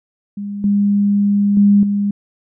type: tone with level steps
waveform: sine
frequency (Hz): 202.7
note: G#3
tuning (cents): -42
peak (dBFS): -22 / -11 / -7 / -14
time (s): 0.37-2.11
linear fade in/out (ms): 5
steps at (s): 0.64 / 1.57 / 1.83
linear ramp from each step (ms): 2
effects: none